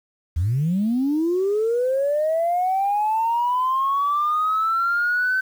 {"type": "linear sweep", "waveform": "sine", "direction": "up", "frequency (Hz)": [74.2, 1535], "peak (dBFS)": -17, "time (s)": [0.36, 5.41], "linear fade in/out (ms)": 10, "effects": ["tanh soft clip ceiling -14 dBFS", "8-bit"]}